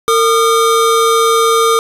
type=tone pair together; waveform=square; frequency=455.5 / 1216 Hz; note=A#4 / D#6; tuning=-40 / -40 cents; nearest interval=octave + perfect fourth; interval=1700 cents; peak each=-12 dBFS; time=0.08-1.79 s; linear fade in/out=0 ms; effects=resampled to 32000 Hz + 7-bit